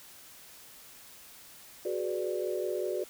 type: chord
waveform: sine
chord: G# half-diminished seventh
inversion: third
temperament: equal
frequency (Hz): 370 / 415.3 / 493.9 / 587.3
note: F#4 / G#4 / B4 / D5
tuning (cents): 0 / 0 / 0 / 0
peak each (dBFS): -33 / -37 / -37 / -36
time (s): 1.85-3.04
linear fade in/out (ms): 5
effects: white hiss -52 dBFS RMS until 3.09 s